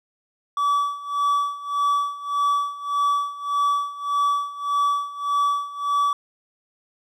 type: tone with tremolo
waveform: triangle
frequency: 1148 Hz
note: D6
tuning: 40 cents flat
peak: -15 dBFS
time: 0.57-6.13 s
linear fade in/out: 2 ms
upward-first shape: sine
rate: 1.7 Hz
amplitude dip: 85%
effects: none